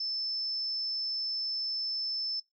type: tone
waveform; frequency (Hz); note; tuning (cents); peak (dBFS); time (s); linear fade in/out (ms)
sine; 5274; E8; 0; -31; 0-2.4; 5
effects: noise-tail reverb RT60 0.2 s tail -21 dB re dry